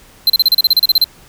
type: tone bursts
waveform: square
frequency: 4104 Hz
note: C8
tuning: 34 cents flat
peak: -7 dBFS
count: 13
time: 0.27-1.042 s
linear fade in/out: 2 ms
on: 28 ms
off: 34 ms
effects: pink hiss -44 dBFS RMS until 1.28 s